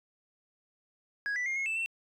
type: tone with pitch steps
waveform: sine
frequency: 1657 / 1976 / 2125 / 2167 / 2643 / 2695 Hz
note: G#6 / B6 / C7 / C#7 / E7 / E7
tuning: -4 / 0 / +26 / -40 / +4 / +38 cents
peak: -27 dBFS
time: 1.26-1.86 s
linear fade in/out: 0 ms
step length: 100 ms
effects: tanh soft clip ceiling -29 dBFS